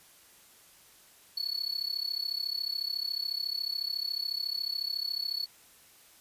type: tone with amplitude modulation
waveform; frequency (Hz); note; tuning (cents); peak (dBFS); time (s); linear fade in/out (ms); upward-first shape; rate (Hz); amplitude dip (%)
triangle; 4411; C#8; -9; -26; 1.37-5.46; 5; sine; 34; 90
effects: white hiss -58 dBFS RMS until 6.2 s + resampled to 32000 Hz